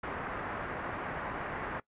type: low-pass noise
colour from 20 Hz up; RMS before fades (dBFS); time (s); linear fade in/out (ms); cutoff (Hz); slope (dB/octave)
white; -38; 0.03-1.8; 5; 1700; 24
effects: noise-tail reverb RT60 0.1 s tail -20 dB re dry + resampled to 8000 Hz